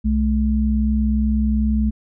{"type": "tone pair together", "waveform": "sine", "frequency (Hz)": [64, 215.3], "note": ["C2", "A3"], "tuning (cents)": [-38, -37], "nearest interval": "octave + major sixth", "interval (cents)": 2101, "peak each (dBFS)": -18, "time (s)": [0.04, 1.91], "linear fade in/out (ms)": 20, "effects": []}